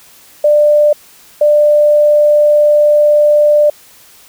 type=tone pair in turn; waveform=sine; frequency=594 / 594 Hz; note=D5 / D5; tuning=+20 / +20 cents; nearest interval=unison; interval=0 cents; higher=neither; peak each=-5 dBFS; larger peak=neither; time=0.44-0.93 / 1.41-3.7 s; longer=second; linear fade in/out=5 ms; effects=white hiss -42 dBFS RMS until 4.28 s